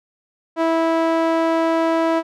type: tone with band-pass filter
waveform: sawtooth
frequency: 327.6 Hz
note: E4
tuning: 11 cents flat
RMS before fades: -18 dBFS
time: 0.56-2.23 s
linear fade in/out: 50 ms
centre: 720 Hz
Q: 1
effects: none